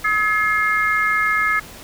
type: harmonic tone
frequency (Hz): 425.2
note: G#4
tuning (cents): +41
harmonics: 3 / 4 / 5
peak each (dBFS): -20 / -20 / -20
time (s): 0.04-1.6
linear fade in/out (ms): 10
effects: pink hiss -39 dBFS RMS until 1.83 s